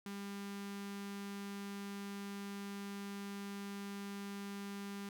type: tone with notch filter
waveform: sawtooth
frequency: 200 Hz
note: G3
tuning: 35 cents sharp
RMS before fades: -45 dBFS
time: 0.06-5.09 s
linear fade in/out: 2 ms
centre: 580 Hz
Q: 1.4
effects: none